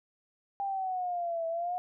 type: exponential two-way sweep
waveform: sine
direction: down then up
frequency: 800 to 655 to 729 Hz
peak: -30 dBFS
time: 0.6-1.78 s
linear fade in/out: 0 ms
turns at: 1.47 s
effects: none